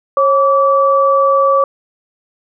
sine tone pair together, 545.4 / 1153 Hz, C#5 / D6, -28 / -32 cents, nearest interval octave + minor second, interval 1296 cents, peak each -11 dBFS, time 0.17-1.64 s, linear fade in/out 2 ms, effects none

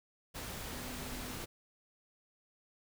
sine tone in noise, 249.8 Hz, B3, 20 cents sharp, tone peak -48 dBFS, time 0.71-1.36 s, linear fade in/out 20 ms, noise pink, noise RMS -43 dBFS, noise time 0.34-1.46 s, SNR -8 dB, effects none

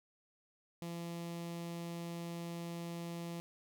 sawtooth tone with notch filter, 170 Hz, F3, 46 cents flat, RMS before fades -43 dBFS, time 0.82-3.4 s, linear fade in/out 0 ms, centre 1500 Hz, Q 1.9, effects none

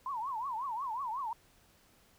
sine tone with vibrato, 987.8 Hz, B5, in tune, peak -34 dBFS, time 0.06-1.33 s, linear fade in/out 2 ms, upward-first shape triangle, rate 5.5 Hz, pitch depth 270 cents each way, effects pink hiss -65 dBFS RMS until 2.18 s

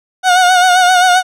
30% pulse tone with vibrato, 729 Hz, F#5, 26 cents flat, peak -4 dBFS, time 0.23-1.23 s, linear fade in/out 50 ms, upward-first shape sine, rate 7.6 Hz, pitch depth 46 cents each way, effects low-pass 9000 Hz 12 dB/octave

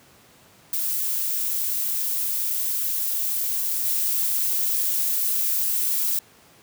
violet noise with level steps, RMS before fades -25 / -23 dBFS, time 0.73-6.19 s, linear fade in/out 2 ms, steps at 3.85 s, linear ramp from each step 2 ms, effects pink hiss -53 dBFS RMS until 6.62 s + high-pass 100 Hz 12 dB/octave

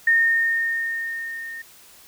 sine tone with level ramp, 1833 Hz, A#6, 30 cents flat, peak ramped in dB -13 to -32 dBFS, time 0.07-1.62 s, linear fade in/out 5 ms, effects white hiss -49 dBFS RMS until 2.07 s

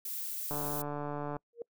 violet noise, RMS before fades -38 dBFS, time 0.05-0.82 s, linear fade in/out 5 ms
click train, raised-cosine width 1 ms, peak -24 dBFS, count 126, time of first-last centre 0.51-1.366 s, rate 146 Hz
sine tone with exponential growth, 469.7 Hz, A#4, 13 cents sharp, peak -32 dBFS, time 1.53-1.62 s, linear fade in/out 2 ms, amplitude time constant 18 ms
effects noise-tail reverb RT60 0.1 s tail -26 dB re dry

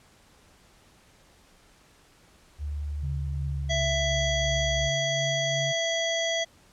sine tone with pitch glide, 73.42 to 64.66 Hz, D2 to C2, 0 to -20 cents, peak -29 dBFS, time 2.58-4.91 s, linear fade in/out 50 ms, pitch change -220 cents, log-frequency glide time 3.4-4.42 s
sine tone with tremolo, 139 Hz, C#3, 5 cents sharp, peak -30 dBFS, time 3.02-5.73 s, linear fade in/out 20 ms, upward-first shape sine, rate 2.8 Hz, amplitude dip 30%
harmonic tone, 663 Hz, E5, 10 cents sharp, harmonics 1 / 3 / 5 / 7 / 9 / 10, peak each -28 / -31 / -30 / -41 / -36 / -41 dBFS, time 3.69-6.45 s, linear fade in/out 20 ms
effects pink hiss -58 dBFS RMS until 6.72 s + low-pass 10000 Hz 12 dB/octave

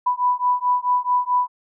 sine beating tone pair, 987.8 / 992.4 Hz, B5 / B5, 0 / +8 cents, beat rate 4.6 Hz, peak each -20 dBFS, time 0.06-1.48 s, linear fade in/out 10 ms, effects none

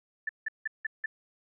sine tone bursts, 1760 Hz, A6, in tune, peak -28 dBFS, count 5, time 0.27-1.06 s, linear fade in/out 5 ms, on 22 ms, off 170 ms, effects none

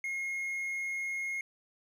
triangle tone, 2152 Hz, C7, 48 cents sharp, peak -31 dBFS, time 0.04-1.41 s, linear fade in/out 2 ms, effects none

